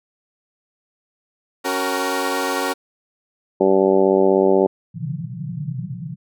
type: chord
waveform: 15% pulse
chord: F# major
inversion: second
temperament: equal with one note detuned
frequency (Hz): 277.2 / 374.9 / 466.2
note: C#4 / F#4 / A#4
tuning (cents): 0 / +23 / 0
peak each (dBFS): -18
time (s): 1.64-2.74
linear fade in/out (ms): 20
type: harmonic tone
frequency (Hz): 96.2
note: G2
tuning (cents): -32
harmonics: 2 / 3 / 4 / 5 / 6 / 7 / 8 / 9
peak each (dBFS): -23 / -22 / -15 / -21 / -20 / -28 / -28 / -27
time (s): 3.6-4.67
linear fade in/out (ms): 10
type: band-pass noise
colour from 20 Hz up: pink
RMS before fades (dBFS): -28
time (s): 4.94-6.16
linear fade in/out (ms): 20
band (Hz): 120 to 180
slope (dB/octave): 96
effects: none